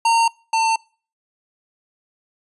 square tone pair in turn, 918 / 898.1 Hz, A#5 / A5, -27 / +35 cents, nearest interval unison, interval 38 cents, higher first, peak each -14 / -16 dBFS, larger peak first, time 0.05-0.28 / 0.53-0.76 s, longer neither, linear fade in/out 5 ms, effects noise-tail reverb RT60 0.4 s tail -25 dB re dry + resampled to 24000 Hz

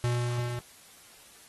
square tone with level ramp, 121 Hz, B2, 35 cents flat, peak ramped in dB -25 to -33 dBFS, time 0.04-0.59 s, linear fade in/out 0 ms, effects white hiss -54 dBFS RMS until 1.48 s + AAC 32 kbps

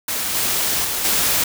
white noise with level steps, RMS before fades -23 / -20 / -23 / -18 dBFS, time 0.08-1.44 s, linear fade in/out 5 ms, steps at 0.34 / 0.84 / 1.04 s, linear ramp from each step 10 ms, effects none

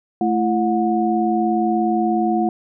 sine tone cluster, 219.7 / 336.5 / 726 Hz, A3 / E4 / F#5, -2 / +36 / -33 cents, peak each -20 dBFS, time 0.21-2.49 s, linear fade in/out 2 ms, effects none

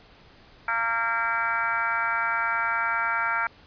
harmonic tone with a mistuned harmonic, 229.8 Hz, A#3, 25 cents flat, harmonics 3 / 4 / 5 / 6 / 7 / 8 / 9 / 10, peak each -37 / -30 / -38 / -26 / -30 / -37 / -38 / -33 dBFS, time 0.68-3.47 s, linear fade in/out 2 ms, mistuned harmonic 9, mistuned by -27 cents, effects pink hiss -53 dBFS RMS until 3.66 s + resampled to 11025 Hz

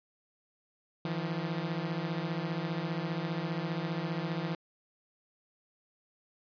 sawtooth beating tone pair, 158.4 / 173.4 Hz, D#3 / F3, +31 / -12 cents, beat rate 15 Hz, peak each -31 dBFS, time 1.05-4.55 s, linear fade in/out 2 ms, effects resampled to 11025 Hz

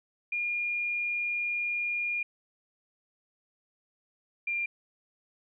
sine tone pair in turn, 2420 / 2391 Hz, D#7 / D7, -49 / +30 cents, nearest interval unison, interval 21 cents, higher first, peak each -28 dBFS, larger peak neither, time 0.32-2.23 / 4.47-4.66 s, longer first, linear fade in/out 5 ms, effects none

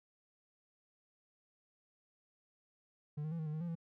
triangle tone with pitch steps, 148.9 / 155.4 / 167 / 157.4 / 151.8 / 156.5 / 172.3 / 166.1 Hz, D3 / D#3 / E3 / D#3 / D#3 / D#3 / F3 / E3, +24 / -2 / +23 / +20 / -42 / +10 / -23 / +13 cents, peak -35 dBFS, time 3.17-3.754 s, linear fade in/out 10 ms, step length 73 ms, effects none

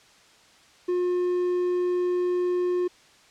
triangle tone, 357.8 Hz, F4, 42 cents sharp, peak -20 dBFS, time 0.88-2.88 s, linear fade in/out 10 ms, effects white hiss -55 dBFS RMS until 3.3 s + low-pass 6000 Hz 12 dB/octave

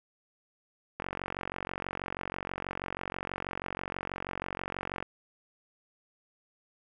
click train, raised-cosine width 0.5 ms, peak -19 dBFS, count 187, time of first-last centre 1-5.026 s, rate 46.2 Hz, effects none

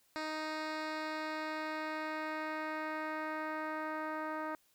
10% pulse tone with low-pass filter sweep, 311.1 Hz, D#4, in tune, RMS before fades -39 dBFS, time 0.16-4.55 s, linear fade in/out 0 ms, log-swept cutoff 5000 to 1400 Hz, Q 1.1, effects white hiss -71 dBFS RMS until 4.74 s

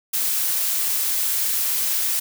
blue noise, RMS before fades -22 dBFS, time 0.13-2.2 s, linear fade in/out 10 ms, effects none

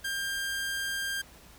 sawtooth tone, 1596 Hz, G6, 31 cents sharp, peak -27 dBFS, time 0.04-1.22 s, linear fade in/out 10 ms, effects added 60 Hz sine -58 dBFS peak until 1.58 s + pink hiss -54 dBFS RMS until 1.58 s

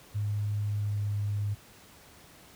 sine tone with pitch glide, 103.83 to 102.82 Hz, G#2 to G#2, 0 to -17 cents, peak -27 dBFS, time 0.14-1.55 s, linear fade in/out 20 ms, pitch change -17 cents, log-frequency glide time 0.65-1.14 s, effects pink hiss -54 dBFS RMS until 2.55 s + high-pass 60 Hz 12 dB/octave

